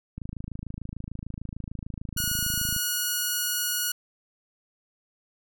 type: click train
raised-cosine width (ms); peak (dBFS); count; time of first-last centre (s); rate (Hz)
5; -23; 70; 0.18-2.764; 26.7
type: tone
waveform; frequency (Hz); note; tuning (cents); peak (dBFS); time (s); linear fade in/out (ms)
5% pulse; 1452; F#6; -33; -14; 2.17-3.92; 5
effects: none